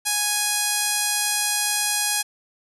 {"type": "tone with low-pass filter", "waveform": "5% pulse", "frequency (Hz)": 830.6, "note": "G#5", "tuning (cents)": 0, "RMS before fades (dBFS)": -23, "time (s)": [0.05, 2.23], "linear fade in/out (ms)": 20, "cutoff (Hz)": 11000, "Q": 2, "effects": []}